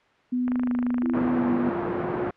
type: tone with vibrato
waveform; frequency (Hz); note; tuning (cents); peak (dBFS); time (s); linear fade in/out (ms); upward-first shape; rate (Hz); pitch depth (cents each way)
sine; 247; B3; 0; -22; 0.32-1.7; 10; square; 1.4; 13
type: click train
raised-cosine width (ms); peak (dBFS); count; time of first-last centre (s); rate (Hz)
0.5; -19; 19; 0.48-1.175; 25.9
type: tone with pitch glide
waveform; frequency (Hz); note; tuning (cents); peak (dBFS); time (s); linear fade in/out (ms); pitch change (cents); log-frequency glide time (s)
sine; 329.6 to 357.4; E4 to F4; 0 to +40; -29; 1.03-2.3; 5; +140; 1.15-2.07
type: band-pass noise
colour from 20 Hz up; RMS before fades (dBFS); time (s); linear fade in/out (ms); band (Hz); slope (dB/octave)
pink; -30; 1.14-2.31; 5; 170 to 1300; 12
effects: white hiss -59 dBFS RMS until 2.36 s + low-pass 2000 Hz 12 dB/octave